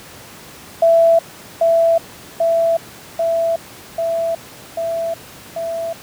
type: tone with echo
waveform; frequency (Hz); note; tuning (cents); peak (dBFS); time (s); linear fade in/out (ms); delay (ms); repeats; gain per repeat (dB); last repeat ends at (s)
sine; 665; E5; +15; -8; 0.82-1.19; 5; 790; 6; -2; 5.93
effects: pink hiss -38 dBFS RMS until 6.02 s + high-pass 100 Hz 12 dB/octave